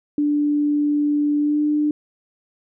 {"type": "tone with pitch glide", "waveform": "sine", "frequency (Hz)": [293.7, 298.5], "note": ["D4", "D4"], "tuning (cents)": [0, 28], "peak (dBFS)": -16, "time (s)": [0.18, 1.91], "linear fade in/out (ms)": 2, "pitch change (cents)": 28, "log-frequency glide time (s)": [1.39, 1.61], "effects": []}